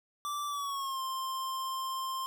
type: tone with pitch glide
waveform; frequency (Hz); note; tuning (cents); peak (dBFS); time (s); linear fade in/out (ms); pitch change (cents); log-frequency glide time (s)
square; 1168 to 1052.7; D6 to C6; -10 to +10; -34; 0.25-2.26; 0; -180; 0.47-1.01
effects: none